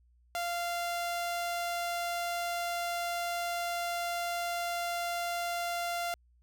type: tone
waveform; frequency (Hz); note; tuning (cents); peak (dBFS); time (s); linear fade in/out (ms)
sawtooth; 693; F5; -14; -28; 0.35-6.14; 0
effects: added 60 Hz sine -62 dBFS peak until 6.42 s